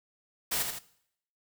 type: noise with echo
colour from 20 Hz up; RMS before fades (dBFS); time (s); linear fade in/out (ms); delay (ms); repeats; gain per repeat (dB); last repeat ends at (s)
white; -30; 0.51-0.63; 10; 81; 2; -5; 0.792
effects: noise-tail reverb RT60 0.7 s tail -19 dB re dry